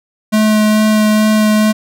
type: tone with vibrato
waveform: square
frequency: 214.5 Hz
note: A3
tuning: 44 cents flat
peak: -9 dBFS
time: 0.32-1.73 s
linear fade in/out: 20 ms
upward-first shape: sine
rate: 2.3 Hz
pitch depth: 9 cents each way
effects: none